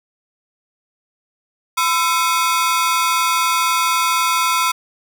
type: ring-modulated tone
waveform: sawtooth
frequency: 1176 Hz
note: D6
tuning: 2 cents sharp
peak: -8 dBFS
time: 1.77-4.72 s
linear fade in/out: 10 ms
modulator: 162 Hz
effects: none